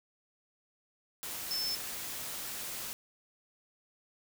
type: tone in noise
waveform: sine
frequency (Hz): 5280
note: E8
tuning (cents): +2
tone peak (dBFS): -32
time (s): 1.51-1.75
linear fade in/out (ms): 0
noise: white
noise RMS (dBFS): -40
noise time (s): 1.23-2.93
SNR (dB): +5
effects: none